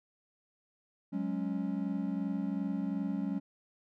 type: chord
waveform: triangle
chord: F# suspended second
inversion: none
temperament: equal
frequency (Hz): 185 / 207.7 / 277.2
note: F#3 / G#3 / C#4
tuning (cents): 0 / 0 / 0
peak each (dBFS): -34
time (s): 1.12-3.4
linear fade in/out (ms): 20
effects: none